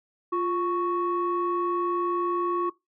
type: tone pair together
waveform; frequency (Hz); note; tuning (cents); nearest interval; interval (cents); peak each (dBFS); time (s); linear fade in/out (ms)
sine; 349.9 / 1110; F4 / C#6; +3 / +2; octave + minor sixth; 1999; -25; 0.32-2.7; 10
effects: noise-tail reverb RT60 0.2 s tail -21 dB re dry + tanh soft clip ceiling -18 dBFS